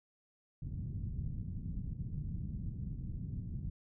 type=low-pass noise; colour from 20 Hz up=white; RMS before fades=-40 dBFS; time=0.62-3.7 s; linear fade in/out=5 ms; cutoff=160 Hz; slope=24 dB/octave; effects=none